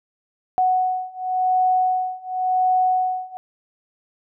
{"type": "beating tone pair", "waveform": "sine", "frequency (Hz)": [740, 740.92], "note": ["F#5", "F#5"], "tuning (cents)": [0, 2], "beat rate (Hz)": 0.92, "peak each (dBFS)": [-21, -20], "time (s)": [0.58, 3.37], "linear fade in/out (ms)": 0, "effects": []}